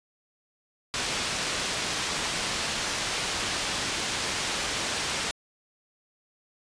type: low-pass noise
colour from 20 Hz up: white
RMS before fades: -30 dBFS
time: 0.94-5.31 s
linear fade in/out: 0 ms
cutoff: 5400 Hz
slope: 12 dB/octave
effects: resampled to 22050 Hz